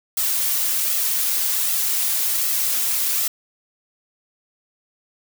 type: noise with flanger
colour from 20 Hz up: blue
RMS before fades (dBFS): -21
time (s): 0.17-3.28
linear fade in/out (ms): 5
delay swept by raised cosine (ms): 1.5 to 4.3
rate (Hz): 1.3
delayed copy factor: +0.55
effects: none